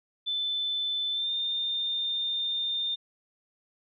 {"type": "tone with pitch glide", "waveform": "sine", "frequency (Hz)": [3520, 3617], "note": ["A7", "A7"], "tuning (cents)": [0, 47], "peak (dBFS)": -27, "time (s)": [0.26, 2.96], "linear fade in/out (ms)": 20, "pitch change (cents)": 47, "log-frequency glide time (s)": [1.12, 1.31], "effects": []}